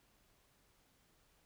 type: silence
effects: pink hiss -72 dBFS RMS until 1.45 s